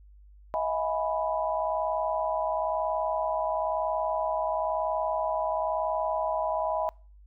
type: chord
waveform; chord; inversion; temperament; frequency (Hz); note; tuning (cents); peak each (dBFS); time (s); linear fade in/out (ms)
sine; F half-diminished seventh; third; equal with one note detuned; 637.5 / 698.5 / 830.6 / 987.8; Eb5 / F5 / Ab5 / Cb6; +42 / 0 / 0 / 0; -29 / -35 / -33 / -31; 0.54-6.89; 0
effects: noise-tail reverb RT60 0.4 s tail -25 dB re dry + added 50 Hz sine -50 dBFS peak until 7.26 s